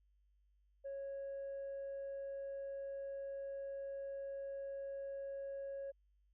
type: tone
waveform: sine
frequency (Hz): 551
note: C#5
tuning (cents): -11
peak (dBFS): -40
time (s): 0.84-5.92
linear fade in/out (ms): 20
effects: tanh soft clip ceiling -40 dBFS + added 50 Hz sine -70 dBFS peak until 6.33 s